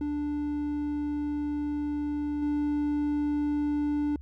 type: tone with level steps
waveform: triangle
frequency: 293.7 Hz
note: D4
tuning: in tune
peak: -26 / -23 dBFS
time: 0.01-4.16 s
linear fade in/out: 2 ms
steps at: 2.42 s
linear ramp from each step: 5 ms
effects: added 71 Hz sine -41 dBFS peak until 4.21 s